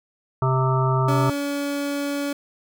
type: harmonic tone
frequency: 130.81 Hz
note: C3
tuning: in tune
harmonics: 1 / 3 / 5 / 7 / 9 / 10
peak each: -19 / -27 / -29 / -27 / -27 / -30 dBFS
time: 0.42-1.3 s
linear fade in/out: 2 ms
type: tone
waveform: 30% pulse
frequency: 284.5 Hz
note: C#4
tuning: 45 cents sharp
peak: -21 dBFS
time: 1.08-2.33 s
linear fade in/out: 5 ms
effects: none